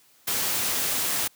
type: noise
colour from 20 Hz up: white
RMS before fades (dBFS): -26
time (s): 0.27-1.28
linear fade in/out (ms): 10
effects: white hiss -59 dBFS RMS until 1.35 s + high-pass 80 Hz 12 dB/octave